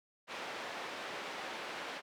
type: band-pass noise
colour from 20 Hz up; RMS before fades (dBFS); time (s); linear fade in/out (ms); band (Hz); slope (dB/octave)
pink; -43; 0.27-2.02; 50; 480 to 3300; 12
effects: none